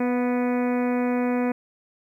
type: harmonic tone with a mistuned harmonic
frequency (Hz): 246.9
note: B3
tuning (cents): 0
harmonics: 1 / 2 / 3 / 4 / 5 / 6 / 7 / 8 / 9 / 10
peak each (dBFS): -22 / -27 / -33 / -36 / -41 / -41 / -42 / -42 / -42 / -43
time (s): 0-1.52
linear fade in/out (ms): 5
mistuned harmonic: 3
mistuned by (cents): -26
effects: 10-bit